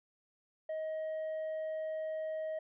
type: tone with tanh clipping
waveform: sine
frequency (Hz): 630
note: D#5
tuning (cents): +21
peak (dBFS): -36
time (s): 0.69-2.59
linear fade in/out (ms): 5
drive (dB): 3
effects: none